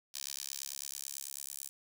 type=tone with high-pass filter sweep; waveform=10% pulse; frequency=69.1 Hz; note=C#2; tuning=5 cents flat; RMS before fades=-43 dBFS; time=0.14-1.69 s; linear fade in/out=5 ms; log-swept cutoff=5000 to 8400 Hz; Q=1.3; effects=none